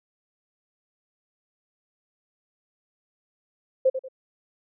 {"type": "tone with echo", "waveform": "sine", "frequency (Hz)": 523.3, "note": "C5", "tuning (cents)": 0, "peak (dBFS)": -15, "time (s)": [3.85, 3.9], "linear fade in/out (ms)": 10, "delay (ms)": 93, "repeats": 2, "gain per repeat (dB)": -10, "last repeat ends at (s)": 4.086, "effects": []}